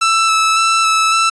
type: tone with vibrato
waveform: sawtooth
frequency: 1318.5 Hz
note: E6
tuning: in tune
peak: -7 dBFS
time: 0.01-1.3 s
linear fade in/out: 10 ms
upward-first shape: square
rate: 1.8 Hz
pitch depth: 12 cents each way
effects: resampled to 22050 Hz